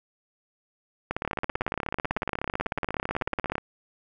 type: two click trains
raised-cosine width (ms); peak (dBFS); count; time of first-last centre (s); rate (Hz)
0.5; -12 / -14; 45 / 39; 1.11-3.554 / 1.25-3.581; 18 / 16.3
effects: none